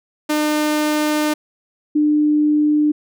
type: tone pair in turn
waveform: sawtooth / sine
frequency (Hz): 302.3 / 299.7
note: D#4 / D4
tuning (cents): -50 / +35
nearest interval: unison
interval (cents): 15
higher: first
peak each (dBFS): -12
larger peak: neither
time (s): 0.29-1.34 / 1.95-2.92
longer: first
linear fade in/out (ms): 10
effects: none